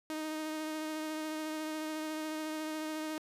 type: tone with vibrato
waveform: sawtooth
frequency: 311.1 Hz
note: D#4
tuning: in tune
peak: -32 dBFS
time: 0.1-3.18 s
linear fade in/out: 0 ms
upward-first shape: triangle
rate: 14 Hz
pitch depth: 19 cents each way
effects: resampled to 32000 Hz